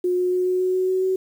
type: tone with pitch steps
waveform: sine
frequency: 359.9 / 362.2 / 364.5 / 366.8 / 369.2 / 371.5 / 373.9 / 376.3 Hz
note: F#4 / F#4 / F#4 / F#4 / F#4 / F#4 / F#4 / F#4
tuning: -48 / -37 / -26 / -15 / -4 / +7 / +18 / +29 cents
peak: -18 dBFS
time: 0.04-1.16 s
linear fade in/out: 5 ms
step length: 140 ms
effects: 8-bit